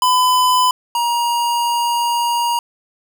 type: tone pair in turn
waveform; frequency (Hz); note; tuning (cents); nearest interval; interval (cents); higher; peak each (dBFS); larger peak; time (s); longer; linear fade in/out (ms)
square; 1006 / 947.2; B5 / A#5; +32 / +27; minor second; 105; first; -12 / -16; first; 0.02-0.71 / 0.95-2.59; second; 2
effects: none